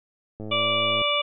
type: click train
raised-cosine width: 2 ms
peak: -23 dBFS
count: 67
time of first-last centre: 0.4-1.017 s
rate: 107 Hz
type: harmonic tone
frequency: 583 Hz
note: D5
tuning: 13 cents flat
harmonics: 1 / 2 / 4 / 5 / 6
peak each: -27 / -27 / -27 / -27 / -27 dBFS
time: 0.51-1.22 s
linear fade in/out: 10 ms
effects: none

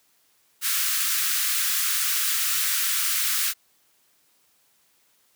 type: high-pass noise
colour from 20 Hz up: white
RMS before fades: -24 dBFS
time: 0.61-3.54 s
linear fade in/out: 50 ms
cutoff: 1200 Hz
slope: 48 dB/octave
effects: white hiss -64 dBFS RMS until 5.35 s + high-pass 100 Hz 12 dB/octave

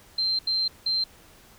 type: tone bursts at uneven times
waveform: sine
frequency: 4137 Hz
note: C8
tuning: 20 cents flat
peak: -22 dBFS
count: 3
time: 0.18-0.39 / 0.47-0.68 / 0.86-1.04 s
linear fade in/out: 5 ms
effects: pink hiss -53 dBFS RMS until 1.58 s

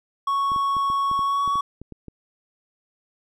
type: tone with pitch glide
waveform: triangle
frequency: 1108.7 to 1123.5 Hz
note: C#6 to C#6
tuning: 0 to +23 cents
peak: -18 dBFS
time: 0.27-1.61 s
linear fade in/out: 5 ms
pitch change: +23 cents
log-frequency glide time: 1.24-1.43 s
type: clicks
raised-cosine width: 3 ms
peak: -25 dBFS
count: 11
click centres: 0.518 / 0.562 / 0.767 / 0.901 / 1.114 / 1.192 / 1.477 / 1.556 / 1.816 / 1.923 / 2.083 s
effects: none

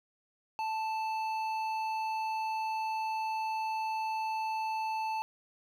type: tone with hard clipping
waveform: sine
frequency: 880 Hz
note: A5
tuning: in tune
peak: -33 dBFS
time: 0.59-5.22 s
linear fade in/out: 0 ms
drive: 9 dB
effects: none

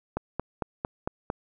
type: click train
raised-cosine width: 1 ms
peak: -14 dBFS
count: 6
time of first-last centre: 0.17-1.301 s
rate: 4.42 Hz
effects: none

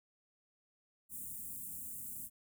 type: band-stop noise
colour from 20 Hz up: white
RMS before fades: -45 dBFS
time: 1.09-2.3 s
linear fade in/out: 50 ms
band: 280 to 7800 Hz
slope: 48 dB/octave
effects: none

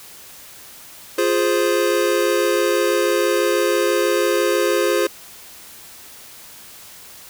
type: chord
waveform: square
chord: F minor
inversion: none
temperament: equal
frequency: 349.2 / 415.3 / 523.3 Hz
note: F4 / Ab4 / C5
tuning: 0 / 0 / 0 cents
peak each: -21 dBFS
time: 1.18-5.07 s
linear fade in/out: 5 ms
effects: white hiss -41 dBFS RMS until 7.29 s

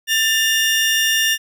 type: tone pair together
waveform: 30% pulse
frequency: 1783 / 2830 Hz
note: A6 / F7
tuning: +22 / +22 cents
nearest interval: minor sixth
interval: 800 cents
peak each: -15 dBFS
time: 0.07-1.38 s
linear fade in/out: 50 ms
effects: none

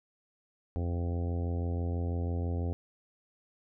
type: harmonic tone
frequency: 86.1 Hz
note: F2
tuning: 24 cents flat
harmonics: 1 / 2 / 3 / 4 / 5 / 6 / 7 / 8 / 9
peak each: -30 / -41 / -40 / -45 / -44 / -46 / -53 / -50 / -51 dBFS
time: 0.76-2.73 s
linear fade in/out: 0 ms
effects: none

